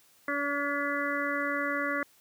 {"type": "harmonic tone", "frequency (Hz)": 285.5, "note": "D4", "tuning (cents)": -49, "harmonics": [1, 2, 4, 5, 6, 7], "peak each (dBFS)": [-35, -35, -35, -35, -35, -35], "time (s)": [0.28, 2.03], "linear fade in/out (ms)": 2, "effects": ["white hiss -62 dBFS RMS until 2.2 s", "high-pass 80 Hz 12 dB/octave"]}